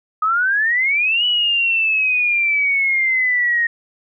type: exponential two-way sweep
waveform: sine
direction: up then down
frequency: 1246 to 2960 to 1859 Hz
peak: -14 dBFS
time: 0.22-3.67 s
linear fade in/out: 5 ms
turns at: 1.25 s
effects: none